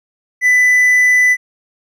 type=tone; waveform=triangle; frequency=1994 Hz; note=B6; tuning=16 cents sharp; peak=-6 dBFS; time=0.41-1.37 s; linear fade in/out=50 ms; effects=none